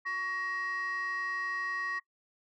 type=tone pair together; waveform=sine; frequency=1122 / 1887 Hz; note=C#6 / A#6; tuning=+21 / +21 cents; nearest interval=major sixth; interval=900 cents; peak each=-34 / -32 dBFS; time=0.05-2 s; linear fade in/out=20 ms; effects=noise-tail reverb RT60 0.1 s tail -20 dB re dry + tanh soft clip ceiling -29 dBFS